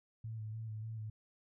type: tone with vibrato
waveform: sine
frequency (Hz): 110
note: A2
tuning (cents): 0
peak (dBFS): -40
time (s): 0.24-1.1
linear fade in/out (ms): 5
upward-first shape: square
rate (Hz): 3.4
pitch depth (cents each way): 28
effects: none